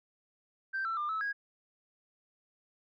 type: tone with pitch steps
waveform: sine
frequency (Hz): 1564 / 1338 / 1198 / 1301 / 1645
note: G6 / E6 / D6 / E6 / G#6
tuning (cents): -4 / +25 / +34 / -23 / -17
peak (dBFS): -30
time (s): 0.73-1.33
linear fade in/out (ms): 20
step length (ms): 120
effects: tanh soft clip ceiling -28 dBFS